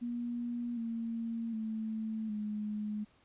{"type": "tone with pitch steps", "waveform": "sine", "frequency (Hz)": [239.2, 229.3, 219.9, 210.8], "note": ["A#3", "A#3", "A3", "G#3"], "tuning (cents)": [45, -28, -1, 26], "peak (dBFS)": -34, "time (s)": [0.01, 3.05], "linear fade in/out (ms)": 20, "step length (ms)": 760, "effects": ["pink hiss -67 dBFS RMS until 3.24 s", "resampled to 8000 Hz"]}